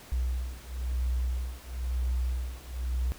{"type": "beating tone pair", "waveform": "sine", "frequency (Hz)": [61.74, 62.74], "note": ["B1", "B1"], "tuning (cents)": [0, 28], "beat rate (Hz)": 1, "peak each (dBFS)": -31, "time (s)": [0.12, 3.12], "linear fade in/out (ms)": 0, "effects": ["pink hiss -50 dBFS RMS until 3.18 s"]}